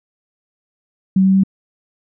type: tone with pitch steps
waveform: sine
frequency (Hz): 190 / 191.32 / 192.65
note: F#3 / G3 / G3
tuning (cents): +46 / -42 / -30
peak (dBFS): -9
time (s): 1.16-1.436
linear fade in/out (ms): 5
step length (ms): 92
effects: none